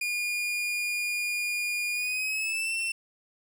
40% pulse tone with pitch glide, 2430 to 2696 Hz, D#7 to E7, -42 to +38 cents, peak -27 dBFS, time 0.01-2.92 s, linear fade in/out 5 ms, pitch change +180 cents, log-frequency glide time 1.92-2.75 s, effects none

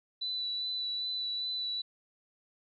sine tone with vibrato, 3971 Hz, B7, 9 cents sharp, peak -32 dBFS, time 0.21-1.82 s, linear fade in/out 10 ms, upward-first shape sine, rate 2.5 Hz, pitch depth 15 cents each way, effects none

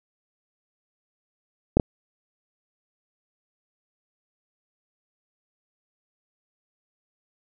clicks, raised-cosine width 2 ms, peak -4 dBFS, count 2, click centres 1.77 / 1.798 s, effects none

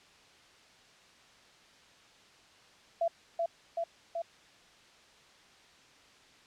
sine tone with echo, 673 Hz, E5, 36 cents sharp, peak -26 dBFS, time 3.01-3.08 s, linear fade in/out 5 ms, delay 380 ms, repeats 3, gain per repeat -2 dB, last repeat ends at 4.22 s, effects white hiss -59 dBFS RMS until 6.46 s + low-pass 5000 Hz 12 dB/octave

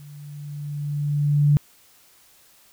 sine tone with level ramp, 145.9 Hz, D3, 11 cents flat, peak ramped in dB -40 to -12 dBFS, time 0-1.57 s, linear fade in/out 0 ms, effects white hiss -55 dBFS RMS until 2.72 s

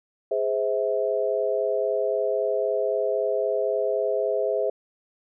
sine chord, Ab augmented, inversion none, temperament just, 415.3 / 519.1 / 648.9 Hz, Ab4 / C5 / E5, 0 / -14 / -27 cents, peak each -26 dBFS, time 0.31-4.7 s, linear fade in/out 5 ms, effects none

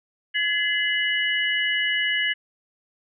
sine tone cluster, 1703 / 2046 / 2939 Hz, G#6 / C7 / F#7, +43 / -39 / -12 cents, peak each -25 dBFS, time 0.34-2.34 s, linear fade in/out 20 ms, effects none

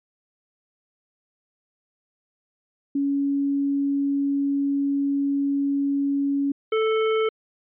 sine / square tone pair in turn, 280 / 439.8 Hz, C#4 / A4, +18 / -1 cents, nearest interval minor sixth, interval 781 cents, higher second, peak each -20 dBFS, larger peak neither, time 2.95-6.52 / 6.72-7.29 s, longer first, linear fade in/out 5 ms, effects resampled to 8000 Hz

